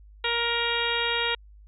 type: harmonic tone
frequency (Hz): 470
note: A#4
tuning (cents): +14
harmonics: 1 / 2 / 3 / 4 / 5 / 6 / 7 / 8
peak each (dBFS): -32 / -32 / -32 / -32 / -32 / -32 / -32 / -32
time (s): 0.24-1.35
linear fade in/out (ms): 5
effects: added 51 Hz sine -47 dBFS peak until 1.67 s